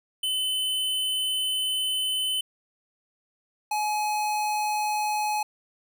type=tone pair in turn; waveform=square; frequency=3034 / 845 Hz; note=F#7 / G#5; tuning=+43 / +30 cents; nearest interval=octave + minor seventh; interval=2213 cents; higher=first; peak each=-25 dBFS; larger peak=neither; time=0.23-2.41 / 3.71-5.43 s; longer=first; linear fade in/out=5 ms; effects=none